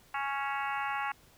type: harmonic tone with a mistuned harmonic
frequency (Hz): 277.2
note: C#4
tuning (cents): 0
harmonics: 3 / 4 / 5 / 6 / 7 / 8 / 9 / 10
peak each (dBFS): -35 / -37 / -39 / -41 / -42 / -43 / -46 / -46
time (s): 0.14-1.12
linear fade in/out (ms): 5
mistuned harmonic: 9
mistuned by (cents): +53
effects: pink hiss -61 dBFS RMS until 1.37 s